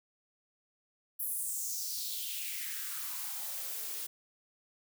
blue noise with high-pass filter sweep, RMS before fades -38 dBFS, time 1.19-4.07 s, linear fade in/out 10 ms, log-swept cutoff 12000 to 320 Hz, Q 3.2, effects none

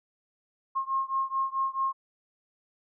sine beating tone pair, 1071 / 1075.6 Hz, C6 / C6, +40 / +47 cents, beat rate 4.6 Hz, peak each -29 / -30 dBFS, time 0.75-1.93 s, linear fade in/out 20 ms, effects none

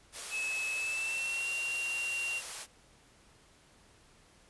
white high-pass noise, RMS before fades -41 dBFS, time 0.12-2.67 s, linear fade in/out 50 ms, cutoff 400 Hz, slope 24 dB/octave
triangle tone with pitch glide, 2590 to 2760 Hz, E7 to F7, -31 to -21 cents, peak -31 dBFS, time 0.3-2.42 s, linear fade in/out 50 ms, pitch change +110 cents, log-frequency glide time 0.74-1.48 s
effects pink hiss -62 dBFS RMS until 4.49 s + resampled to 24000 Hz

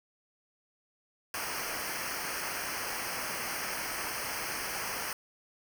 pink noise with comb filter, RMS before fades -36 dBFS, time 1.34-5.13 s, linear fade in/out 2 ms, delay 0.27 ms, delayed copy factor -0.9, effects none

